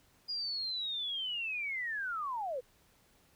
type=linear sweep; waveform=sine; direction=down; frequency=4898 to 469 Hz; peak=-34 dBFS; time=0.28-2.61 s; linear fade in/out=20 ms; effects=pink hiss -67 dBFS RMS until 3.35 s